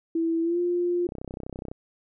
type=tone with pitch glide; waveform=sine; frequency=329.6 to 351.2 Hz; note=E4 to F4; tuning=0 to +10 cents; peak=-22 dBFS; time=0.15-1.07 s; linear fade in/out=5 ms; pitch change=+110 cents; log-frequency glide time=0.42-0.59 s
type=click train; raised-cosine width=2 ms; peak=-22 dBFS; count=21; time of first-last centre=1.09-1.715 s; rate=32 Hz
effects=none